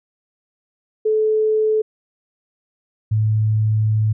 sine tone pair in turn, 433.3 / 108.33 Hz, A4 / A2, -27 / -26 cents, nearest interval 2 octaves, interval 2399 cents, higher first, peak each -14 dBFS, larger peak neither, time 1.05-1.82 / 3.11-4.13 s, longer second, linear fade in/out 10 ms, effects none

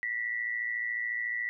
sine tone with amplitude modulation, 1954 Hz, B6, 19 cents flat, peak -27 dBFS, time 0.03-1.49 s, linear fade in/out 0 ms, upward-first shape sine, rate 114 Hz, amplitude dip 65%, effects none

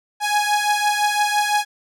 sawtooth beating tone pair, 830.6 / 836.5 Hz, G#5 / G#5, 0 / +12 cents, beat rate 5.9 Hz, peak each -15 / -18 dBFS, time 0.2-1.65 s, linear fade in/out 50 ms, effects low-pass 12000 Hz 12 dB/octave

